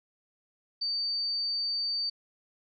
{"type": "tone", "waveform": "sine", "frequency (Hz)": 4600, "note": "D8", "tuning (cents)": -37, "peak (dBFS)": -28, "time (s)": [0.81, 2.1], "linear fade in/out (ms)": 10, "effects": []}